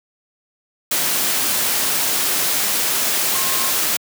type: tone in noise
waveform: sine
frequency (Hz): 1070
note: C6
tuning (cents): +38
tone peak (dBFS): -28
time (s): 3.34-3.7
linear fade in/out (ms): 5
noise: white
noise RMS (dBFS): -19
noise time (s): 0.91-3.97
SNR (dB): -12
effects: high-pass 150 Hz 12 dB/octave